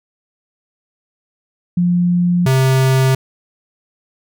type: tone pair in turn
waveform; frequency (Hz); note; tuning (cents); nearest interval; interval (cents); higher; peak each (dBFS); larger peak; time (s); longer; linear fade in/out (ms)
sine / square; 176.1 / 131.93; F3 / C3; +15 / +15; perfect fourth; 500; first; -11; neither; 1.77-2.46 / 2.46-3.15; neither; 5
effects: none